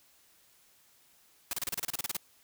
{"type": "noise bursts", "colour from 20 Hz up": "white", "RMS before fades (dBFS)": -33, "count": 13, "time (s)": [1.51, 2.168], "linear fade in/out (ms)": 2, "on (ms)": 22, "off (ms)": 31, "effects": ["white hiss -64 dBFS RMS until 2.43 s"]}